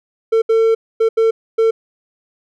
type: tone bursts at uneven times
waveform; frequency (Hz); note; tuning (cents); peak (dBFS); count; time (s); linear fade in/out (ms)
triangle; 449.9; A4; +39; -8; 5; 0.32-0.42 / 0.49-0.75 / 1-1.09 / 1.17-1.31 / 1.58-1.71; 10
effects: none